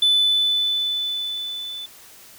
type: tone with level ramp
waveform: sine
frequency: 3499 Hz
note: A7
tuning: 10 cents flat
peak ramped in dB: -11 to -30 dBFS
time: 0.02-1.86 s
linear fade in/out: 5 ms
effects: tanh soft clip ceiling -12 dBFS + white hiss -46 dBFS RMS until 2.38 s